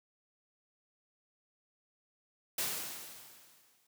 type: noise with exponential decay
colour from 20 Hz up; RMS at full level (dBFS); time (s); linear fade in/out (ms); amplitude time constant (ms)
white; -33; 2.58-3.87; 5; 280
effects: high-pass 100 Hz 12 dB/octave